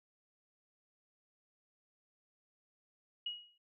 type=tone with exponential decay; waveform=sine; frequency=2898 Hz; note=F#7; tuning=37 cents flat; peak=-34 dBFS; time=3.26-3.58 s; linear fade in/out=5 ms; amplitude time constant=68 ms; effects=none